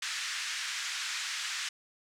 pink band-pass noise, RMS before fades -36 dBFS, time 0.02-1.69 s, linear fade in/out 5 ms, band 1500 to 7400 Hz, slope 24 dB/octave, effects none

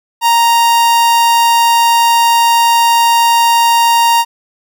45% pulse tone, 932.3 Hz, A#5, in tune, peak -7 dBFS, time 0.21-4.25 s, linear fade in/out 50 ms, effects none

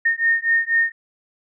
sine beating tone pair, 1833 / 1837.1 Hz, A#6 / A#6, -30 / -26 cents, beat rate 4.1 Hz, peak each -19 dBFS, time 0.05-0.92 s, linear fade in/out 10 ms, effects none

